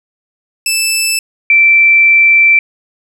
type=tone pair in turn; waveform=15% pulse / sine; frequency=2637 / 2338 Hz; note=E7 / D7; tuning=0 / -8 cents; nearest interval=major second; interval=208 cents; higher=first; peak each=-4 dBFS; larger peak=neither; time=0.66-1.19 / 1.5-2.59 s; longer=second; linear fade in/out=2 ms; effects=none